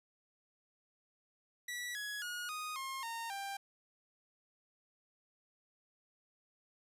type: tone with pitch steps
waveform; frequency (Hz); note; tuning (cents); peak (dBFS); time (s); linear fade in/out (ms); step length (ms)
sawtooth; 1949 / 1677.2 / 1443.3 / 1242.1 / 1068.9 / 919.8 / 791.5; B6 / G#6 / F#6 / D#6 / C6 / A#5 / G5; -23 / +17 / -43 / -3 / +37 / -23 / +17; -36; 1.68-3.57; 5; 270
effects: resampled to 32000 Hz